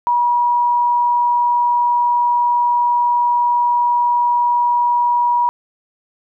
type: tone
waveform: sine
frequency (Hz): 963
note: B5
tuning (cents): -44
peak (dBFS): -12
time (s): 0.07-5.49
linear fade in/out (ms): 0
effects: none